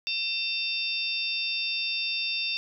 harmonic tone with a mistuned harmonic, 900 Hz, A5, 39 cents sharp, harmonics 3 / 4 / 5 / 6, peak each -30 / -32 / -34 / -36 dBFS, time 0.07-2.57 s, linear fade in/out 0 ms, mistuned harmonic 5, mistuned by +52 cents, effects none

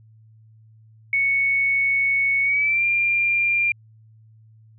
sine tone with pitch glide, 2217 to 2390 Hz, C#7 to D7, 0 to +30 cents, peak -17 dBFS, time 1.13-3.72 s, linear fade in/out 2 ms, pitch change +130 cents, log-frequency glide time 2.43-2.85 s, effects added 110 Hz sine -48 dBFS peak until 4.78 s

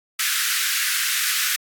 pink high-pass noise, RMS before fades -22 dBFS, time 0.19-1.56 s, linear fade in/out 5 ms, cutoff 1400 Hz, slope 48 dB/octave, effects AAC 64 kbps

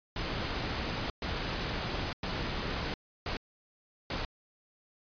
pink noise bursts at uneven times, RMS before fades -34 dBFS, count 5, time 0.16-1.1 / 1.22-2.13 / 2.23-2.94 / 3.26-3.37 / 4.1-4.25 s, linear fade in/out 2 ms, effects resampled to 11025 Hz

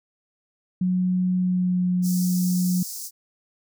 sine tone with pitch glide, 182.7 to 180.5 Hz, F#3 to F#3, -22 to -43 cents, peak -19 dBFS, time 0.81-2.83 s, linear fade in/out 5 ms, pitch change -21 cents, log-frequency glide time 1.37-1.84 s
pink high-pass noise, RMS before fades -34 dBFS, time 2.02-3.11 s, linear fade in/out 50 ms, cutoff 5000 Hz, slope 48 dB/octave
effects none

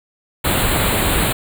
pink band-stop noise, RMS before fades -17 dBFS, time 0.44-1.33 s, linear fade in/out 10 ms, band 4300 to 7400 Hz, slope 96 dB/octave, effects none

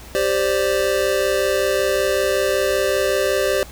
square chord, G suspended fourth, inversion none, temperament just, 392 / 522.7 / 588 Hz, G4 / C5 / D5, 0 / -2 / +2 cents, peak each -22 dBFS, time 0.15-3.63 s, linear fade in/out 0 ms, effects added 60 Hz sine -39 dBFS peak until 3.71 s + pink hiss -41 dBFS RMS until 3.71 s

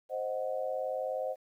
sine chord, C diminished, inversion none, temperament equal, 523.3 / 622.3 / 740 Hz, C5 / Eb5 / Gb5, 0 / 0 / 0 cents, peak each -34 / -36 / -39 dBFS, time 0.09-1.36 s, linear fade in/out 50 ms, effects 11-bit

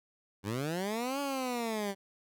15% pulse linear two-way sweep, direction up then down, 92.8 to 285.6 to 192.7 Hz, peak -26 dBFS, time 0.43-1.95 s, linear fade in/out 50 ms, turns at 1.2 s, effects none

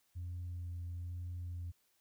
sine tone with vibrato, 87.4 Hz, F2, 2 cents sharp, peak -38 dBFS, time 0.15-1.72 s, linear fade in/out 20 ms, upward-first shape sine, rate 1.1 Hz, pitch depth 15 cents each way, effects tanh soft clip ceiling -37 dBFS + white hiss -75 dBFS RMS until 2 s

